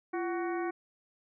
harmonic tone with a mistuned harmonic, 372.7 Hz, F#4, 13 cents sharp, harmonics 1 / 2 / 3 / 4 / 5 / 6, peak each -32 / -38 / -42 / -44 / -46 / -48 dBFS, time 0.13-0.71 s, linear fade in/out 10 ms, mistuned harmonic 1, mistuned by -140 cents, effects none

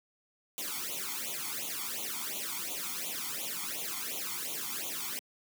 white noise with flanger, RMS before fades -37 dBFS, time 0.58-5.19 s, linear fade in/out 0 ms, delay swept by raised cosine 0.29 to 0.92 ms, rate 2.8 Hz, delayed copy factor +1, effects high-pass 200 Hz 12 dB/octave

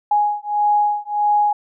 sine beating tone pair, 830.6 / 832.2 Hz, G#5 / G#5, 0 / +3 cents, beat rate 1.6 Hz, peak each -18 dBFS, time 0.11-1.53 s, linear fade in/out 5 ms, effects none

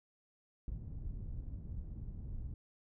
pink low-pass noise, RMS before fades -43 dBFS, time 0.68-2.54 s, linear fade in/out 2 ms, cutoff 120 Hz, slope 12 dB/octave, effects none

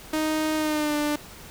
sawtooth tone with pitch glide, 311.1 to 296.4 Hz, D#4 to D4, 0 to +16 cents, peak -19 dBFS, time 0.13-1.16 s, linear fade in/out 5 ms, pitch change -84 cents, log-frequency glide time 0.56-0.96 s, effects pink hiss -44 dBFS RMS until 1.5 s

